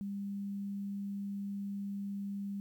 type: tone with quantisation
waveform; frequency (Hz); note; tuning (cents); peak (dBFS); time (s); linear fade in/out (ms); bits
sine; 199.8; G3; +33; -36; 0.01-2.6; 0; 11
effects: none